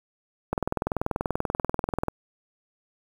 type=click train; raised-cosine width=1 ms; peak=-11 dBFS; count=33; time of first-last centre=0.53-2.083 s; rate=20.6 Hz; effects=7-bit